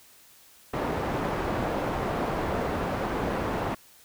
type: low-pass noise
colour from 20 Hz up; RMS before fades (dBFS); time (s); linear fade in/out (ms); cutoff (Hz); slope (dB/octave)
white; -29; 0.73-3.75; 10; 810; 12
effects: white hiss -55 dBFS RMS until 4.04 s